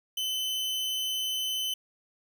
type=tone; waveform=40% pulse; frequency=3039 Hz; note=F#7; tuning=46 cents sharp; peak=-28 dBFS; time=0.17-1.74 s; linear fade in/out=5 ms; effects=none